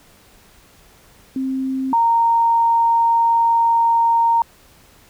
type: tone pair in turn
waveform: sine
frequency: 264.1 / 925.2 Hz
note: C4 / A#5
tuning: +16 / -13 cents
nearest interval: octave + minor seventh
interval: 2171 cents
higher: second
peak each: -19 / -12 dBFS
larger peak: second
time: 1.36-1.93 / 1.93-4.42 s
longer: second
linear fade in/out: 2 ms
effects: pink hiss -50 dBFS RMS until 5.09 s